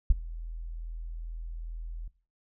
sine tone with ADSR envelope, 41.2 Hz, E1, in tune, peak -11 dBFS, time 0.1-2.08 s, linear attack 5 ms, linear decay 24 ms, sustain -24 dB, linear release 5 ms, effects noise-tail reverb RT60 0.4 s tail -20 dB re dry + tanh soft clip ceiling -10 dBFS

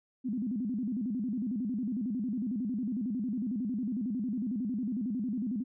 sine tone with vibrato, 229.6 Hz, A#3, 26 cents flat, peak -30 dBFS, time 0.24-5.64 s, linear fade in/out 20 ms, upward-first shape square, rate 11 Hz, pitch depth 190 cents each way, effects none

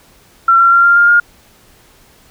sine tone with pitch steps, 1357 / 1368.8 / 1380.7 / 1392.7 / 1404.9 / 1417.1 Hz, E6 / F6 / F6 / F6 / F6 / F6, +50 / -35 / -20 / -5 / +10 / +25 cents, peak -5 dBFS, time 0.48-1.2 s, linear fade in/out 5 ms, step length 120 ms, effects pink hiss -47 dBFS RMS until 2.3 s

